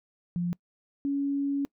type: tone pair in turn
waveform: sine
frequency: 174.6 / 280.3 Hz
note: F3 / C#4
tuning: 0 / +19 cents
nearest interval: minor sixth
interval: 819 cents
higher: second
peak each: -26 / -25 dBFS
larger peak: second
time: 0.36-0.53 / 1.05-1.65 s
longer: second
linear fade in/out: 0 ms
effects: noise-tail reverb RT60 0.1 s tail -24 dB re dry